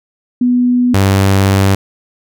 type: tone pair in turn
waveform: sine / sawtooth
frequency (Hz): 246.5 / 97.43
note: B3 / G2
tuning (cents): -3 / -10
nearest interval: octave + major third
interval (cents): 1607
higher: first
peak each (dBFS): -8 / -4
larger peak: second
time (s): 0.41-0.94 / 0.94-1.75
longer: second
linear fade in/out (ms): 5
effects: none